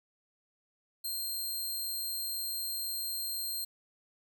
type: tone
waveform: 10% pulse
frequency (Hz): 4186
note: C8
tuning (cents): 0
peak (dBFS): -27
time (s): 1.04-3.65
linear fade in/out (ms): 10
effects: none